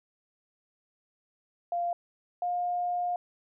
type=tone pair in turn; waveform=sine; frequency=695 / 710 Hz; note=F5 / F5; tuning=-9 / +28 cents; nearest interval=unison; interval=37 cents; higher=second; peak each=-27 dBFS; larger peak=neither; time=1.72-1.93 / 2.42-3.16 s; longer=second; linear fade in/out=2 ms; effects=none